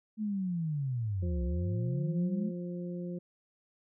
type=linear two-way sweep; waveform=sine; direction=down then up; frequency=220 to 63 to 220 Hz; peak=-30 dBFS; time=0.17-2.52 s; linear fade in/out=50 ms; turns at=1.44 s
type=harmonic tone; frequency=176.1 Hz; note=F3; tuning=15 cents sharp; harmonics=1 / 2 / 3; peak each=-36 / -42 / -46 dBFS; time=1.22-3.19 s; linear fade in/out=10 ms
effects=none